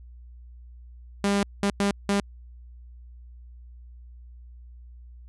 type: tone bursts at uneven times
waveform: sawtooth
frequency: 200.6 Hz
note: G3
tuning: 40 cents sharp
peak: -17 dBFS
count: 4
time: 1.24-1.43 / 1.63-1.7 / 1.8-1.91 / 2.09-2.2 s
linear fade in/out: 0 ms
effects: added 60 Hz sine -43 dBFS peak until 5.28 s + resampled to 24000 Hz